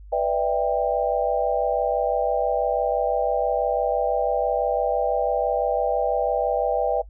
sine chord, E minor seventh, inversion second, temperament just, 494.4 / 593.3 / 659.3 / 791.1 Hz, B4 / D5 / E5 / G5, +2 / +18 / 0 / +16 cents, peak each -25 dBFS, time 0.12-7.02 s, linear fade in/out 10 ms, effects noise-tail reverb RT60 0.1 s tail -22 dB re dry + added 50 Hz sine -40 dBFS peak until 7.09 s

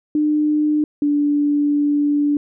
sine tone pair in turn, 301.2 / 291.3 Hz, D4 / D4, +44 / -14 cents, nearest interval minor second, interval 58 cents, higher first, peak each -14 dBFS, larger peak neither, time 0.15-0.84 / 1.02-2.37 s, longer second, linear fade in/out 2 ms, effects none

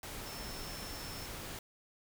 sine tone in noise, 5340 Hz, E8, 22 cents sharp, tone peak -49 dBFS, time 0.26-1.26 s, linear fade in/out 2 ms, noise pink, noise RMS -44 dBFS, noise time 0.03-1.59 s, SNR -8 dB, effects none

